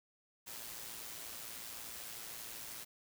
white noise with amplitude modulation, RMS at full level -45 dBFS, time 0.46-2.85 s, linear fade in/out 20 ms, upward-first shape sine, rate 113 Hz, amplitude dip 45%, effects none

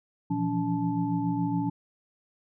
sine tone cluster, 119.5 / 167.1 / 174.2 / 284.6 / 871 Hz, A#2 / E3 / F3 / C#4 / A5, +43 / +24 / -4 / +46 / -18 cents, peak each -34 / -33 / -31 / -28 / -35 dBFS, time 0.3-1.7 s, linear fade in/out 10 ms, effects none

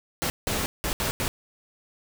pink noise bursts at uneven times, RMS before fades -27 dBFS, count 5, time 0.22-0.3 / 0.47-0.66 / 0.84-0.93 / 1-1.11 / 1.2-1.28 s, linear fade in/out 0 ms, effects none

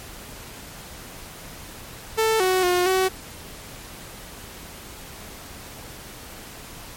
sawtooth tone with pitch steps, 443.2 / 371.9 / 358.3 / 376.3 Hz, A4 / F#4 / F4 / F#4, +13 / +9 / +44 / +29 cents, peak -14 dBFS, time 2.17-3.09 s, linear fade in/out 20 ms, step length 230 ms, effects pink hiss -40 dBFS RMS until 6.96 s + MP3 64 kbps

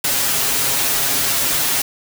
white noise with comb filter, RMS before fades -18 dBFS, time 0.04-1.82 s, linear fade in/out 5 ms, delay 7.3 ms, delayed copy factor +0.9, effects none

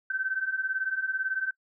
sine beating tone pair, 1528 / 1546 Hz, G6 / G6, -45 / -24 cents, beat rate 18 Hz, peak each -32 / -29 dBFS, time 0.1-1.51 s, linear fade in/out 5 ms, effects noise-tail reverb RT60 0.1 s tail -22 dB re dry

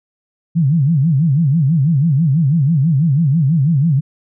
sine tone with vibrato, 150.1 Hz, D3, 38 cents sharp, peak -10 dBFS, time 0.55-4.01 s, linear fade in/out 20 ms, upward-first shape sine, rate 6.1 Hz, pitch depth 240 cents each way, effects none

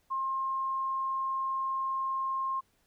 sine tone, 1065 Hz, C6, 30 cents sharp, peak -29 dBFS, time 0.1-2.61 s, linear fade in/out 20 ms, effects pink hiss -71 dBFS RMS until 2.86 s

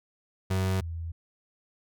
35% pulse / sine tone pair in turn, 94.4 / 82.89 Hz, F#2 / E2, +35 / +10 cents, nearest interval major second, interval 225 cents, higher first, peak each -23 / -32 dBFS, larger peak first, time 0.5-0.81 / 0.81-1.12 s, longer neither, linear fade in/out 10 ms, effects none

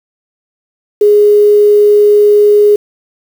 sine tone with quantisation, 415.3 Hz, G#4, in tune, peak -3 dBFS, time 1.01-2.76 s, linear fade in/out 5 ms, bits 5, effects none

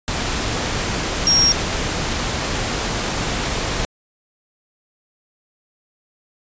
sine tone in noise, 5588 Hz, F8, in tune, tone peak -12 dBFS, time 1.27-1.52 s, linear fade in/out 0 ms, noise pink, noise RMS -22 dBFS, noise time 0.08-3.85 s, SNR +7 dB, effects resampled to 16000 Hz

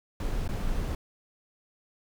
brown noise with dropouts, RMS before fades -29 dBFS, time 0.2-0.95 s, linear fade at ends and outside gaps 2 ms, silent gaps 0.478-0.489 s, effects none

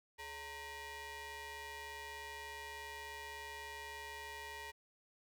sawtooth ring-modulated tone, 493.9 Hz, B4, in tune, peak -39 dBFS, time 0.18-4.72 s, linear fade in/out 20 ms, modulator 1410 Hz, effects none

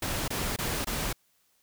pink noise bursts, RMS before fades -31 dBFS, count 4, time 0.02-1.129 s, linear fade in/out 5 ms, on 260 ms, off 23 ms, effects white hiss -69 dBFS RMS until 1.62 s

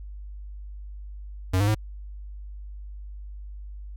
square tone with pitch steps, 92.7 / 102.2 / 107.5 Hz, F#2 / G#2 / A2, +4 / -27 / -40 cents, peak -20 dBFS, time 1.53-1.749 s, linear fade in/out 10 ms, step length 73 ms, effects added 50 Hz sine -36 dBFS peak until 3.96 s

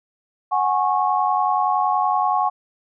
sine chord, F# suspended second, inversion none, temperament equal with one note detuned, 740 / 830.6 / 1096.6 Hz, F#5 / G#5 / C#6, 0 / 0 / -19 cents, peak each -21 dBFS, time 0.51-2.5 s, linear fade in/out 20 ms, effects none

